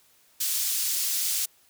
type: high-pass noise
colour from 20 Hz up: pink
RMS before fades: -27 dBFS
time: 0.4-1.46 s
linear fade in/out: 10 ms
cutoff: 5500 Hz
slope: 12 dB/octave
effects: white hiss -61 dBFS RMS until 1.69 s